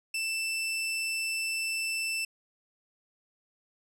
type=tone; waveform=sawtooth; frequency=2659 Hz; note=E7; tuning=14 cents sharp; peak=-26 dBFS; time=0.14-2.25 s; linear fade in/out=5 ms; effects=low-pass 12000 Hz 12 dB/octave